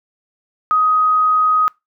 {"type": "tone", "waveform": "sine", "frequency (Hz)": 1255, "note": "D#6", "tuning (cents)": 15, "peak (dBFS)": -11, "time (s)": [0.71, 1.68], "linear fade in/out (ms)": 0, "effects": ["noise-tail reverb RT60 0.2 s tail -24 dB re dry"]}